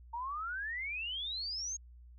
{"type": "exponential sweep", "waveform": "sine", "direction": "up", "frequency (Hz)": [911, 6645], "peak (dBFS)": -36, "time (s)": [0.13, 1.77], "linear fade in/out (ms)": 10, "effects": ["added 60 Hz sine -52 dBFS peak until 2.18 s"]}